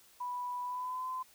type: tone with pitch glide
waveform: sine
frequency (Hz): 986 to 1024.9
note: B5 to C6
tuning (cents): -3 to -36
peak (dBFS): -35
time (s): 0.2-1.23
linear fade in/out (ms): 10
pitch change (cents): +67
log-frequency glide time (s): 0.64-1.08
effects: white hiss -62 dBFS RMS until 1.34 s